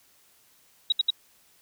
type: tone bursts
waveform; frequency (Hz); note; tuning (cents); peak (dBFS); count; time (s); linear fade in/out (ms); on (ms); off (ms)
sine; 3837; A#7; +49; -18; 3; 0.9-1.105; 5; 23; 68
effects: white hiss -61 dBFS RMS until 1.61 s